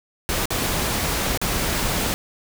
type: noise with dropouts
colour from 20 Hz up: pink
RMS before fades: -23 dBFS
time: 0.29-2.14 s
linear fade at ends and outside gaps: 0 ms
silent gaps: 0.456-0.505 / 1.375-1.415 s
effects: none